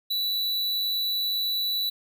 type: tone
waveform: square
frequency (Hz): 3951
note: B7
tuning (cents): 0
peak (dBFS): -25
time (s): 0.1-1.9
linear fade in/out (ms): 10
effects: none